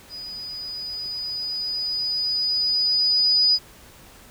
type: tone with level ramp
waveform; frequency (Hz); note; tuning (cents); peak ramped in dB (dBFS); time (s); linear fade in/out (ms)
sine; 4954; D#8; -8; -33 to -14; 0.09-3.59; 50
effects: pink hiss -48 dBFS RMS until 4.3 s